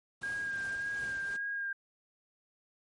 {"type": "noise with tremolo", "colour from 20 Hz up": "pink", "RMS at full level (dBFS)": -48, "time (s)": [0.21, 1.37], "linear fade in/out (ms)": 10, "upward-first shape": "triangle", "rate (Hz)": 2.7, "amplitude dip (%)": 45}
{"type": "tone with vibrato", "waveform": "sine", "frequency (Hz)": 1614, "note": "G#6", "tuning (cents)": -50, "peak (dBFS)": -33, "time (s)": [0.23, 1.73], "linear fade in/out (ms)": 5, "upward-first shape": "sine", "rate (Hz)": 1.8, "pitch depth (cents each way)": 24}
{"effects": ["high-pass 60 Hz 12 dB/octave", "MP3 48 kbps"]}